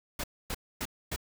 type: noise bursts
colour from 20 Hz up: pink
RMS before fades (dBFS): -34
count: 4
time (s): 0.19-1.162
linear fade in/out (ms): 5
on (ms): 48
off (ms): 260
effects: none